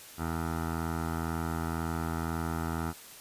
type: tone with low-pass filter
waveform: 15% pulse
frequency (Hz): 82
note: E2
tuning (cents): -9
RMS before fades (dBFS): -33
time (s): 0.17-2.94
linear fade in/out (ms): 50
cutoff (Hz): 1300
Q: 2.7
effects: white hiss -49 dBFS RMS until 3.2 s + resampled to 32000 Hz